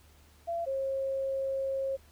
sine tone pair in turn, 679 / 538.9 Hz, F5 / C#5, -49 / -49 cents, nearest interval major third, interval 400 cents, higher first, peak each -30 / -29 dBFS, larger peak second, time 0.47-0.66 / 0.66-1.97 s, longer second, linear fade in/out 20 ms, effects added 75 Hz sine -58 dBFS peak until 2.11 s + pink hiss -62 dBFS RMS until 2.11 s

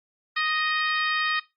harmonic tone, 622.3 Hz, D#5, in tune, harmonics 2 / 3 / 4 / 5 / 6 / 7 / 8, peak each -28 / -27 / -31 / -35 / -34 / -37 / -39 dBFS, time 0.36-1.4 s, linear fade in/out 10 ms, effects noise-tail reverb RT60 0.2 s tail -17 dB re dry + Opus 48 kbps

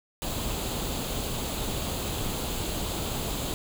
pink noise with comb filter, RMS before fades -31 dBFS, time 0.22-3.54 s, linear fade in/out 0 ms, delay 0.27 ms, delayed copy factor +0.55, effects none

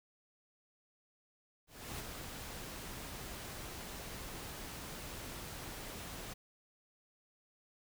pink noise with ADSR envelope, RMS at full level -42 dBFS, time 1.67-6.34 s, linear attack 330 ms, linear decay 5 ms, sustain -4 dB, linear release 13 ms, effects none

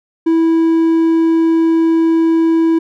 triangle tone, 327.6 Hz, E4, 11 cents flat, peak -7 dBFS, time 0.26-2.79 s, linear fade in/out 10 ms, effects none

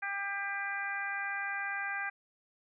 harmonic tone, 398.1 Hz, G4, 27 cents sharp, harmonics 2 / 3 / 4 / 5 / 6, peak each -41 / -44 / -36 / -40 / -43 dBFS, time 0.02-2.1 s, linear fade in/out 10 ms, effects none

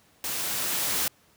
white noise with level ramp, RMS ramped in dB -31 to -26 dBFS, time 0.24-1.08 s, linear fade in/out 2 ms, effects pink hiss -61 dBFS RMS until 1.36 s + high-pass 80 Hz 12 dB/octave

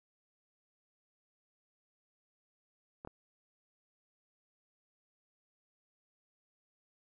clicks, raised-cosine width 1 ms, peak -30 dBFS, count 2, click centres 3.049 / 3.074 s, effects none

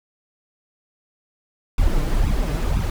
brown noise with flanger, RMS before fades -19 dBFS, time 1.78-2.9 s, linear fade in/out 2 ms, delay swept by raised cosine 0.8 to 6.8 ms, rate 2 Hz, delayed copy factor +0.95, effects none

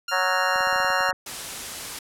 15% pulse tone, 1396.9 Hz, F6, in tune, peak -21 dBFS, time 0.08-1.11 s, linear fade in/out 5 ms
harmonic tone, 185 Hz, F#3, in tune, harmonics 3 / 4 / 5 / 6 / 7 / 8 / 9 / 10, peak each -29 / -29 / -29 / -29 / -29 / -29 / -29 / -29 dBFS, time 0.11-1.13 s, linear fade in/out 20 ms
clicks, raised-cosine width 2 ms, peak -30 dBFS, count 11, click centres 0.559 / 0.607 / 0.672 / 0.728 / 0.76 / 0.802 / 0.847 / 0.903 / 1.007 / 1.092 / 1.129 s
white noise, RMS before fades -33 dBFS, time 1.26-1.99 s, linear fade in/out 5 ms
effects low-pass 11000 Hz 12 dB/octave

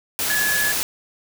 sine tone in noise, 1700 Hz, G#6, 40 cents sharp, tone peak -20 dBFS, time 0.3-0.72 s, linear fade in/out 0 ms, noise white, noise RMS -23 dBFS, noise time 0.19-0.83 s, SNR 0 dB, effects none

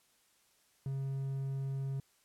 triangle tone, 135.8 Hz, C#3, 35 cents flat, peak -32 dBFS, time 0.86-2 s, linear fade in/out 2 ms, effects white hiss -70 dBFS RMS until 2.24 s + low-pass 12000 Hz 12 dB/octave

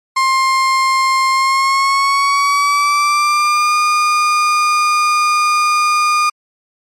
35% pulse tone with pitch glide, 1059 to 1216.5 Hz, C6 to D#6, +21 to -39 cents, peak -9 dBFS, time 0.16-6.3 s, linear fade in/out 10 ms, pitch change +240 cents, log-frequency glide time 1.31-3.76 s, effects low-pass 8000 Hz 12 dB/octave + MP3 64 kbps

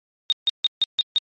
sine tone bursts, 3700 Hz, A#7, 14 cents flat, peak -15 dBFS, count 6, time 0.3-1.182 s, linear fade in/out 0 ms, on 22 ms, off 150 ms, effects MP3 32 kbps

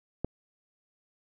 click, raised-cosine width 2 ms, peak -16 dBFS, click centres 0.246 s, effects none

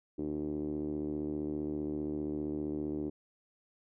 5% pulse tone with low-pass filter, 75.2 Hz, D2, 42 cents sharp, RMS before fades -36 dBFS, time 0.18-3.1 s, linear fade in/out 10 ms, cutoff 330 Hz, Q 5.2, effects none

